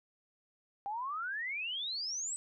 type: exponential sweep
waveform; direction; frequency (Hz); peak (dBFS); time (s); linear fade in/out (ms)
sine; up; 784 to 8130; -35; 0.86-2.36; 0
effects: none